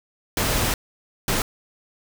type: noise bursts at uneven times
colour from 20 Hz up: pink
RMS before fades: -22 dBFS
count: 2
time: 0.37-0.74 / 1.28-1.42 s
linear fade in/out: 2 ms
effects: none